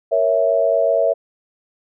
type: chord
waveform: sine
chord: A# diminished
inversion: none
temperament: equal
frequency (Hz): 466.2 / 554.4 / 659.3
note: A#4 / C#5 / E5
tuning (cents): 0 / 0 / 0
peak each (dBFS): -21 / -18 / -16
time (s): 0.11-1.14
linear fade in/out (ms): 20
effects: none

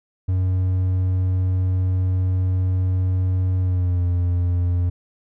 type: tone with pitch glide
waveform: triangle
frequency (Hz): 92.5 to 88.32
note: F#2 to F2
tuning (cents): 0 to +20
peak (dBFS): -15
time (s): 0.28-4.9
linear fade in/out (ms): 10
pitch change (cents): -80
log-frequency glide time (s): 3.59-4.04
effects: none

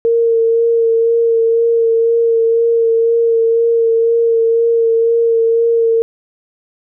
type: tone with vibrato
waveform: sine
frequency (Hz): 459.6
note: A#4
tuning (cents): -25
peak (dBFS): -9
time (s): 0.05-6.02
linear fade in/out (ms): 0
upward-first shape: sine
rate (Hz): 2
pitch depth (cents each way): 17
effects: none

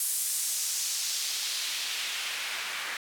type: noise with band-pass filter sweep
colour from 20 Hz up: white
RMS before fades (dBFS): -32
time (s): 0-2.97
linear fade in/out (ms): 2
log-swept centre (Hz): 10000 to 1700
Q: 1.2
effects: none

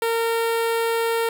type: tone with notch filter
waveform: sawtooth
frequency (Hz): 458.8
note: A#4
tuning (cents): -28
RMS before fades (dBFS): -22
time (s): 0.02-1.29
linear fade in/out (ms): 2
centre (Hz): 6000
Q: 1.5
effects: none

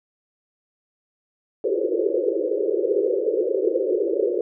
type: band-pass noise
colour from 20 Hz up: pink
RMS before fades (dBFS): -22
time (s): 1.64-4.41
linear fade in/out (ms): 2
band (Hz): 340 to 540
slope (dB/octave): 96
effects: none

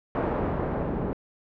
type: noise with low-pass filter sweep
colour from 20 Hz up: white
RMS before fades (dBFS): -28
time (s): 0.15-1.13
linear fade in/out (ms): 0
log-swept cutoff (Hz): 730 to 410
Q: 0.71
effects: low-pass 2000 Hz 12 dB/octave

